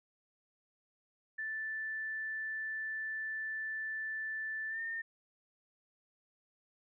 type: tone with pitch glide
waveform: sine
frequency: 1760 to 1817.9 Hz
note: A6 to A#6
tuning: 0 to -44 cents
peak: -36 dBFS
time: 1.38-5.02 s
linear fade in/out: 10 ms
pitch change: +56 cents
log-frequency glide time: 4.69-4.8 s
effects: none